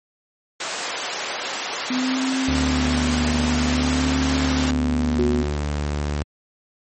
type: high-pass noise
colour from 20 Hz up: pink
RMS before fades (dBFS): -27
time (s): 0.6-4.71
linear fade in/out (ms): 5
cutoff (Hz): 560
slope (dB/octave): 12
type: tone with vibrato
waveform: sine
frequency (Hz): 252.6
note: B3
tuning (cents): +39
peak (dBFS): -20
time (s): 1.9-5.43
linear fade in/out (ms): 5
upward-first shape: sine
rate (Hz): 0.52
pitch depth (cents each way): 71
type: tone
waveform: sawtooth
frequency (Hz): 73.42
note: D2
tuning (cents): 0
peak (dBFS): -18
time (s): 2.48-6.23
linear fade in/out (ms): 5
type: tone with exponential decay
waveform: sine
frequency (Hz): 365.8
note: F#4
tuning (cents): -20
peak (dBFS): -18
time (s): 5.19-6.16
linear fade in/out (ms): 0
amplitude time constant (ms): 210
effects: MP3 32 kbps